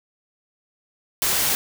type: noise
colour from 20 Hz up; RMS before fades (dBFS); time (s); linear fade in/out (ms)
white; -21; 1.22-1.55; 0
effects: none